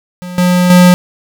square tone with level steps, 179.3 Hz, F3, 46 cents sharp, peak -23 / -8 / -3 dBFS, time 0.22-0.94 s, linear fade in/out 0 ms, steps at 0.38 / 0.7 s, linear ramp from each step 2 ms, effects none

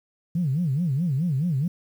sine tone with vibrato, 153.1 Hz, D#3, 28 cents flat, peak -20 dBFS, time 0.35-1.68 s, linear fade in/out 5 ms, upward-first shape sine, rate 4.7 Hz, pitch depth 290 cents each way, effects tanh soft clip ceiling -16 dBFS + 9-bit

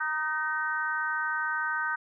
harmonic tone with a mistuned harmonic, 311.1 Hz, D#4, in tune, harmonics 3 / 4 / 5 / 6, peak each -35 / -34 / -29 / -38 dBFS, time 0-1.96 s, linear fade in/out 10 ms, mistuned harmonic 5, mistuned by -23 cents, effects none

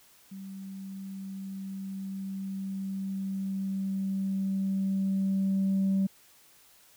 sine tone with level ramp, 193.4 Hz, G3, 23 cents flat, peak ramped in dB -39 to -21 dBFS, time 0.31-6.07 s, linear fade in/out 10 ms, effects tanh soft clip ceiling -21 dBFS + white hiss -59 dBFS RMS until 6.96 s

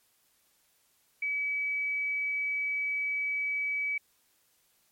sine tone, 2285 Hz, D7, 48 cents flat, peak -28 dBFS, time 1.22-3.98 s, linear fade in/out 5 ms, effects white hiss -69 dBFS RMS until 4.91 s + MP3 64 kbps

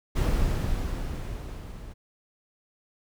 brown noise with level ramp, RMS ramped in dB -22 to -41 dBFS, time 0.15-1.94 s, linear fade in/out 20 ms, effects none

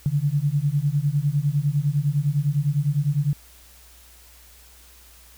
sine beating tone pair, 139.7 / 149.6 Hz, C#3 / D3, +14 / +32 cents, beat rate 9.9 Hz, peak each -22 dBFS, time 0.06-3.33 s, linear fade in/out 0 ms, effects added 60 Hz sine -51 dBFS peak until 5.37 s + white hiss -51 dBFS RMS until 5.37 s

